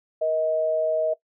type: tone pair together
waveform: sine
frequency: 473.6 / 632.2 Hz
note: A#4 / D#5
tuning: +27 / +27 cents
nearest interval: perfect fourth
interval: 500 cents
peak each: -29 / -21 dBFS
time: 0.21-1.14 s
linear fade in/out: 10 ms
effects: noise-tail reverb RT60 0.1 s tail -18 dB re dry